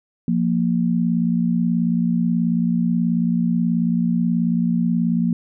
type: tone pair together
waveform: sine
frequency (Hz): 174.63 / 233.1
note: F3 / A#3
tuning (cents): 0 / 0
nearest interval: perfect fourth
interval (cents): 500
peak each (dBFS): -19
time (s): 0.28-5.33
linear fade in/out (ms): 2
effects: none